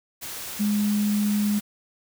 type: tone in noise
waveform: sine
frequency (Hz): 207.7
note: G#3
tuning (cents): 0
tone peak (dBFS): -20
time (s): 0.59-1.6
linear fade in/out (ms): 20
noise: white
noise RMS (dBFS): -35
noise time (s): 0.21-1.61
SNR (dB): +12
effects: none